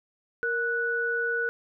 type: tone pair together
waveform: sine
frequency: 466.2 / 1477.4 Hz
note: A#4 / F#6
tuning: 0 / -3 cents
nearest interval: octave + minor sixth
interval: 1997 cents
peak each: -30 / -26 dBFS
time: 0.43-1.49 s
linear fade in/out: 0 ms
effects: none